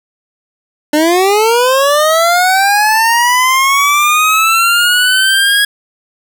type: linear sweep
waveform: 25% pulse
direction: up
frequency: 293.7 to 1661.2 Hz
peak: -4 dBFS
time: 0.93-5.65 s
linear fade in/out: 5 ms
effects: none